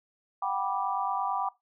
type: chord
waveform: sine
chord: G major seventh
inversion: third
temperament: just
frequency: 735 / 784 / 980 / 1176 Hz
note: F#5 / G5 / B5 / D6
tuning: -12 / 0 / -14 / +2 cents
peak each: -36 / -31 / -33 / -33 dBFS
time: 0.42-1.49 s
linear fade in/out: 5 ms
effects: noise-tail reverb RT60 0.2 s tail -20 dB re dry